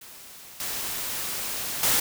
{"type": "noise with level steps", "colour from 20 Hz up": "white", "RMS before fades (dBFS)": [-45, -31, -22], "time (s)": [0.01, 2], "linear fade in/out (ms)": 5, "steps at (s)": [0.6, 1.83], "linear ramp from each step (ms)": 2, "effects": []}